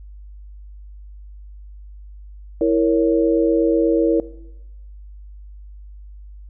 sine chord, A# diminished, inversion second, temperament equal, 329.6 / 466.2 / 554.4 Hz, E4 / A#4 / C#5, 0 / 0 / 0 cents, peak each -17 / -18 / -21 dBFS, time 2.61-4.2 s, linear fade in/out 2 ms, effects noise-tail reverb RT60 0.9 s tail -18 dB re dry + added 50 Hz sine -36 dBFS peak until 6.49 s

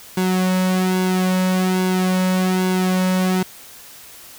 sawtooth tone with flanger, 185 Hz, F#3, in tune, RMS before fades -18 dBFS, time 0.17-3.43 s, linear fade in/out 5 ms, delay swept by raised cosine 1.6 to 2.58 ms, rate 1.2 Hz, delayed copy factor -0.7, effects white hiss -41 dBFS RMS until 4.38 s

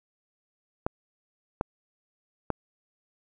clicks, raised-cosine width 1 ms, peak -12 dBFS, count 3, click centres 0.865 / 1.611 / 2.503 s, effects none

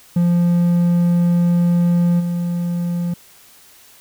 triangle tone with level steps, 173.6 Hz, F3, 10 cents flat, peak -10 / -16 dBFS, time 0.16-3.14 s, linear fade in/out 5 ms, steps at 2.19 s, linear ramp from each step 20 ms, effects white hiss -47 dBFS RMS until 4 s

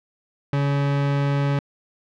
40% pulse tone, 141.3 Hz, C#3, 34 cents sharp, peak -18 dBFS, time 0.53-1.59 s, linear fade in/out 2 ms, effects low-pass 3000 Hz 12 dB/octave

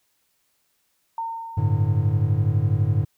sine tone with exponential decay, 912 Hz, A#5, 38 cents flat, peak -24 dBFS, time 1.18-2.61 s, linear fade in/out 2 ms, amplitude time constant 310 ms
triangle chord, G suspended second, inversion none, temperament equal, 98 / 110 / 146.83 Hz, G2 / A2 / D3, 0 / 0 / 0 cents, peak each -20 / -19 / -23 dBFS, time 1.57-3.05 s, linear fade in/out 10 ms
effects white hiss -69 dBFS RMS until 3.17 s

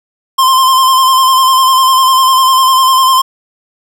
square tone with vibrato, 1046.5 Hz, C6, in tune, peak -6 dBFS, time 0.38-3.22 s, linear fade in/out 10 ms, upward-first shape square, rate 10 Hz, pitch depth 28 cents each way, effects none

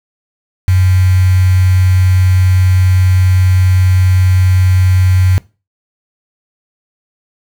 sine tone with quantisation, 92.5 Hz, F#2, in tune, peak -6 dBFS, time 0.68-5.38 s, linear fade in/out 0 ms, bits 4, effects noise-tail reverb RT60 0.3 s tail -21 dB re dry

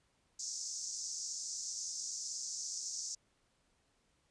white band-pass noise, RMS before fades -42 dBFS, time 0.39-3.15 s, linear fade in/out 5 ms, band 5300 to 7000 Hz, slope 48 dB/octave, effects pink hiss -75 dBFS RMS until 4.3 s + resampled to 22050 Hz

